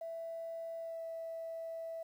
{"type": "tone with pitch glide", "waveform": "sine", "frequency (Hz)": [661, 657.2], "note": ["E5", "E5"], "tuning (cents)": [5, -5], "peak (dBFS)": -39, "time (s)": [0.01, 2.03], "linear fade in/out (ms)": 5, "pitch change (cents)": -10, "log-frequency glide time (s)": [0.79, 1.05], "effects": ["tanh soft clip ceiling -35 dBFS", "11-bit"]}